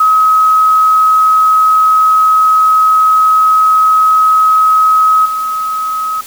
sine tone with level steps, 1274 Hz, D#6, 41 cents sharp, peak -5 / -13 dBFS, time 0-6.21 s, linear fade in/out 5 ms, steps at 5.25 s, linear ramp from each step 10 ms, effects white hiss -32 dBFS RMS until 6.26 s

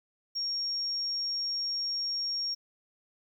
triangle tone, 5560 Hz, F8, 9 cents flat, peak -26 dBFS, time 0.35-2.55 s, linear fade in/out 20 ms, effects tanh soft clip ceiling -28 dBFS + 11-bit

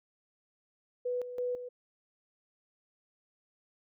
sine tone with tremolo, 493.9 Hz, B4, in tune, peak -30 dBFS, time 1.05-1.69 s, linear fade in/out 10 ms, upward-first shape square, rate 3 Hz, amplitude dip 65%, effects none

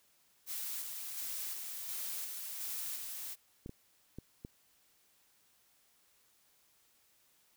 blue noise with tremolo, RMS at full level -40 dBFS, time 0.46-3.36 s, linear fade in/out 50 ms, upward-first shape square, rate 1.4 Hz, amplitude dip 30%
clicks, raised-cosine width 3 ms, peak -31 dBFS, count 4, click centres 3.661 / 3.694 / 4.186 / 4.449 s
effects white hiss -70 dBFS RMS until 7.56 s

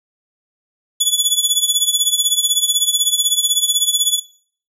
20% pulse tone with tremolo, 3421 Hz, A7, 49 cents flat, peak -4 dBFS, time 1-4.2 s, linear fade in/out 10 ms, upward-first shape triangle, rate 16 Hz, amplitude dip 85%, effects noise-tail reverb RT60 0.5 s tail -19 dB re dry

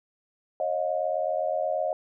sine tone cluster, 547 / 626 / 714 Hz, C#5 / D#5 / F5, -23 / +10 / +38 cents, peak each -31 / -27 / -30 dBFS, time 0.6-1.93 s, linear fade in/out 2 ms, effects none

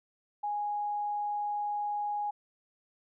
sine tone, 828 Hz, G#5, 5 cents flat, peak -30 dBFS, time 0.43-2.31 s, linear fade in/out 10 ms, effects none

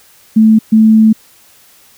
sine tone bursts at uneven times, 219.4 Hz, A3, 5 cents flat, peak -3 dBFS, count 2, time 0.36-0.59 / 0.72-1.13 s, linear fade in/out 10 ms, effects white hiss -45 dBFS RMS until 1.97 s

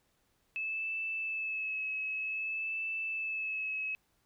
sine tone with vibrato, 2606 Hz, E7, 20 cents flat, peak -33 dBFS, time 0.56-3.95 s, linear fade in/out 0 ms, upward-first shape sine, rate 0.53 Hz, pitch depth 24 cents each way, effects pink hiss -74 dBFS RMS until 4.25 s

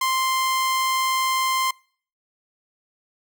sawtooth tone, 1046.5 Hz, C6, in tune, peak -16 dBFS, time 0.01-1.71 s, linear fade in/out 5 ms, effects noise-tail reverb RT60 0.5 s tail -26 dB re dry

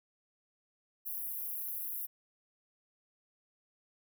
pink high-pass noise, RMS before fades -39 dBFS, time 1.05-2.07 s, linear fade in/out 20 ms, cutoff 11000 Hz, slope 96 dB/octave, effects none

